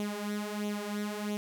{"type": "tone with flanger", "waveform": "sawtooth", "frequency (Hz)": 207.7, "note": "G#3", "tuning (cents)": 0, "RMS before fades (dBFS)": -35, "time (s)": [0, 1.37], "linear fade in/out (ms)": 0, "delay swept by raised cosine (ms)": [0.3, 4.3], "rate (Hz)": 1.5, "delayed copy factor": 0.65, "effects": []}